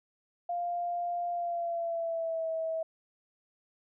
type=tone with pitch glide; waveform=sine; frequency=698.5 to 648 Hz; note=F5 to E5; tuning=0 to -30 cents; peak=-30 dBFS; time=0.49-2.83 s; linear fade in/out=5 ms; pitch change=-130 cents; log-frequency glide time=1.31-2.49 s; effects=none